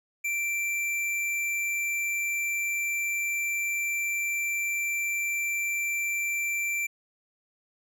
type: tone with hard clipping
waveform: triangle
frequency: 2349 Hz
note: D7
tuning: in tune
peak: -28 dBFS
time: 0.24-6.87 s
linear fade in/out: 10 ms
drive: 17 dB
effects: none